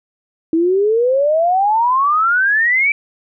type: exponential sweep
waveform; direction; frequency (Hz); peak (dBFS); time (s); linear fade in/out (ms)
sine; up; 318.4 to 2340; -11; 0.53-2.92; 2
effects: none